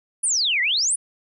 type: exponential two-way sweep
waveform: sine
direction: down then up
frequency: 10180 to 1890 to 10180 Hz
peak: -18 dBFS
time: 0.23-0.96 s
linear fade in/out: 10 ms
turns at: 0.61 s
effects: none